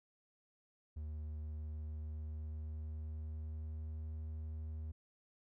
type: tone with pitch glide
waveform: triangle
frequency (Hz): 76.4 to 78.14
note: D#2 to D#2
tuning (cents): -31 to +8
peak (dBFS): -39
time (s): 0.96-4.92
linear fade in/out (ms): 10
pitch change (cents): +39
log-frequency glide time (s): 1.25-4.09
effects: none